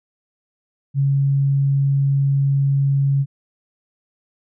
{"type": "tone", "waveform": "sine", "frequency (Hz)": 138.59, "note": "C#3", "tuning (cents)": 0, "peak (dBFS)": -14, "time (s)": [0.94, 3.26], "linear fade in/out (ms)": 50, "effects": []}